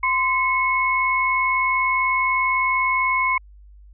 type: tone pair together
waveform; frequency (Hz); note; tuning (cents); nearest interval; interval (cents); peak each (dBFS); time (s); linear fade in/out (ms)
sine; 1034 / 2191; C6 / C#7; -21 / -21; octave + minor second; 1300; -20; 0.03-3.38; 5
effects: added 50 Hz sine -43 dBFS peak until 3.93 s